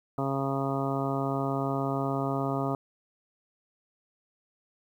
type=harmonic tone; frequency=136.7 Hz; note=C#3; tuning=24 cents flat; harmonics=1 / 2 / 3 / 4 / 5 / 6 / 7 / 8 / 9; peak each=-32 / -32 / -35 / -38 / -34 / -41 / -39 / -42 / -37 dBFS; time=0.18-2.75 s; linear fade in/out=2 ms; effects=10-bit